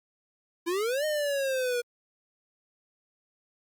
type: exponential two-way sweep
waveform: square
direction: up then down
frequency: 329.6 to 619 to 477.5 Hz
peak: -27 dBFS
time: 0.66-1.82 s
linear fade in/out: 20 ms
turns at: 1.05 s
effects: Opus 48 kbps